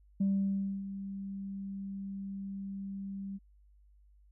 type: tone with ADSR envelope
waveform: sine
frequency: 196 Hz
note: G3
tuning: in tune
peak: -24 dBFS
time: 0.2-3.39 s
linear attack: 9 ms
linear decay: 620 ms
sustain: -13 dB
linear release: 31 ms
effects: tanh soft clip ceiling -23 dBFS + added 50 Hz sine -59 dBFS peak until 4.31 s